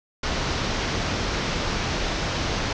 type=low-pass noise; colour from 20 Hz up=pink; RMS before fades=-26 dBFS; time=0.23-2.73 s; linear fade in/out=5 ms; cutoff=6200 Hz; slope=48 dB/octave; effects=none